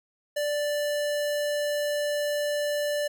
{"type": "tone", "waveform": "square", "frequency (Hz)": 587, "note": "D5", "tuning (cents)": -1, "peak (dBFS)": -26, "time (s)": [0.36, 3.08], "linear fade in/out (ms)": 10, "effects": []}